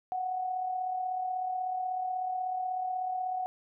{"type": "tone with amplitude modulation", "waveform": "sine", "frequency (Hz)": 740, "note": "F#5", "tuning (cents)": 0, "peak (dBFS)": -28, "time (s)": [0.12, 3.46], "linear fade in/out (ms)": 0, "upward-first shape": "sine", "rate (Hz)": 36.3, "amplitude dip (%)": 45, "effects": []}